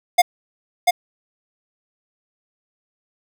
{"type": "tone with echo", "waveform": "square", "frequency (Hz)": 711, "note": "F5", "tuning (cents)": 31, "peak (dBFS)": -9, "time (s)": [0.18, 0.22], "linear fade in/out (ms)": 10, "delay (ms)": 690, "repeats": 1, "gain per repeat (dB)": -3, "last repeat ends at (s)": 0.91, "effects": []}